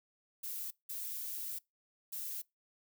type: noise bursts at uneven times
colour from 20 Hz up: violet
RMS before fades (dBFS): -41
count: 3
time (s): 0.43-0.71 / 0.89-1.59 / 2.12-2.42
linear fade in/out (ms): 10
effects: noise-tail reverb RT60 0.2 s tail -24 dB re dry